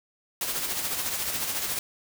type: noise with tremolo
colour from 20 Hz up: white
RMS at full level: -28 dBFS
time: 0.41-1.79 s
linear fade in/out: 2 ms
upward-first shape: sine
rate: 14 Hz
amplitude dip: 45%
effects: none